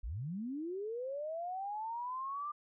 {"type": "linear sweep", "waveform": "sine", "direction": "up", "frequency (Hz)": [40.43, 1200], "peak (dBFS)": -37, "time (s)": [0.03, 2.52], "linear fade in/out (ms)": 10, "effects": []}